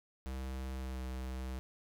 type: tone with pitch glide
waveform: square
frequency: 65.41 to 64.4 Hz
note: C2 to C2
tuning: 0 to -27 cents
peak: -39 dBFS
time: 0.26-1.59 s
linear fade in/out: 0 ms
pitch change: -27 cents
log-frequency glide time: 0.72-0.99 s
effects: none